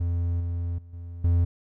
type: tone with level steps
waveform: triangle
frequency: 86.1 Hz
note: F2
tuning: 24 cents flat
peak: -21 / -24 / -41 / -33 / -16 dBFS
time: 0-1.45 s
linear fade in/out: 10 ms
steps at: 0.4 / 0.78 / 0.93 / 1.24 s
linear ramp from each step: 5 ms
effects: none